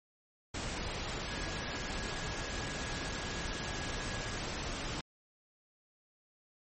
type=tone in noise; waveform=sine; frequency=1661.2 Hz; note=G#6; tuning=in tune; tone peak=-47 dBFS; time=1.27-4.38 s; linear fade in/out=5 ms; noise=pink; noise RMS=-38 dBFS; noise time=0.54-5.01 s; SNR=-12 dB; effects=MP3 32 kbps